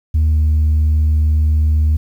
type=tone with pitch glide; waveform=sine; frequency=77.78 to 76.84 Hz; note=D#2 to D#2; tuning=0 to -21 cents; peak=-8 dBFS; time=0.14-1.97 s; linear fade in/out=10 ms; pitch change=-21 cents; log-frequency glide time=0.28-0.39 s; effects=tanh soft clip ceiling -9 dBFS + 8-bit